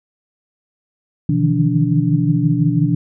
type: tone cluster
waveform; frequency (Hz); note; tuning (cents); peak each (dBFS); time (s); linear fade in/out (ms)
sine; 126.4 / 151.9 / 157.8 / 170.7 / 290.9; B2 / D#3 / D#3 / F3 / D4; +41 / -41 / +25 / -39 / -16; -19; 1.29-2.95; 5
effects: none